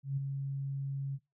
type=tone with ADSR envelope; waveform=sine; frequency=137.6 Hz; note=C#3; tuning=12 cents flat; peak=-28 dBFS; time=0.03-1.19 s; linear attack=140 ms; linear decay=16 ms; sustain=-5 dB; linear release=44 ms; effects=noise-tail reverb RT60 0.2 s tail -20 dB re dry